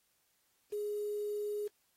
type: tone with quantisation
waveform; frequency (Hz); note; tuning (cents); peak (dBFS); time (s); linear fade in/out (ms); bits
sine; 415.8; G#4; +2; -34; 0.72-1.68; 10; 9
effects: white hiss -75 dBFS RMS until 1.96 s + AAC 48 kbps